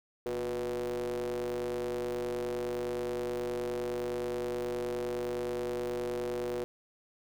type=ring-modulated tone; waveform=square; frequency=64.4 Hz; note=C2; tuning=27 cents flat; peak=-30 dBFS; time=0.26-6.64 s; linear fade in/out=0 ms; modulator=426 Hz; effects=none